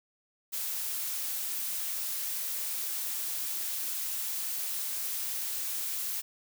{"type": "noise", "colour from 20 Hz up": "blue", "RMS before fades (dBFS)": -34, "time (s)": [0.52, 6.22], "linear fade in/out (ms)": 20, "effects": []}